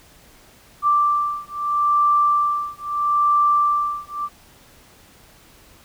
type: beating tone pair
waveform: sine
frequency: 1174.7 / 1175.47 Hz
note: D6 / D6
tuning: 0 / +1 cents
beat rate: 0.77 Hz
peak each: -19 dBFS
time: 0.82-4.29 s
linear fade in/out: 50 ms
effects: pink hiss -50 dBFS RMS until 5.84 s

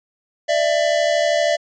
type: tone pair together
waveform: square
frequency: 594 / 666.7 Hz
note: D5 / E5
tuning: +20 / +19 cents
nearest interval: major second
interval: 199 cents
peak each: -19 dBFS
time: 0.48-1.57 s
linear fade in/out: 20 ms
effects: resampled to 16000 Hz

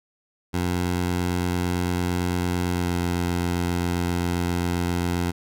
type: tone with pitch glide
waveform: 15% pulse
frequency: 88.9 to 87.52 Hz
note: F2 to F2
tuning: +31 to +4 cents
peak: -16 dBFS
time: 0.53-5.32 s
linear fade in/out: 20 ms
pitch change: -27 cents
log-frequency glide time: 2.69-2.95 s
effects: none

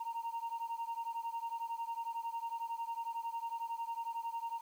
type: beating tone pair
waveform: sine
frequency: 920 / 931 Hz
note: A#5 / A#5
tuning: -23 / -2 cents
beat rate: 11 Hz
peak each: -38 / -39 dBFS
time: 0-4.61 s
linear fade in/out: 10 ms
effects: tanh soft clip ceiling -34 dBFS + 10-bit

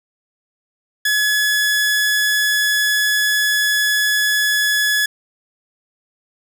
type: tone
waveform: sawtooth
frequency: 1699 Hz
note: G#6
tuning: 39 cents sharp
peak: -11 dBFS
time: 1.05-5.06 s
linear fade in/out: 5 ms
effects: none

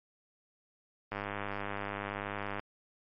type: click train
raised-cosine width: 0.5 ms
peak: -21 dBFS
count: 150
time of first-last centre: 1.12-2.595 s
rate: 101 Hz
effects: MP3 32 kbps

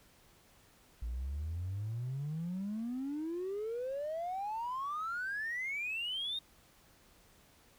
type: exponential sweep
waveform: triangle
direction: up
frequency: 55.7 to 3734 Hz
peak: -32 dBFS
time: 1.02-6.39 s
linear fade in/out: 5 ms
effects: tanh soft clip ceiling -32 dBFS + pink hiss -64 dBFS RMS until 7.78 s

